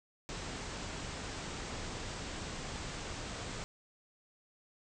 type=low-pass noise; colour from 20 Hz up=pink; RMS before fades=-42 dBFS; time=0.29-3.64 s; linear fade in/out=0 ms; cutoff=8300 Hz; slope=96 dB/octave; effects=none